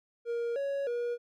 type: tone with pitch steps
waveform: triangle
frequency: 470.1 / 557 / 478.7 Hz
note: A#4 / C#5 / A#4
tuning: +15 / +8 / +46 cents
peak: -28 dBFS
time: 0.25-1.18 s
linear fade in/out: 50 ms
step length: 310 ms
effects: none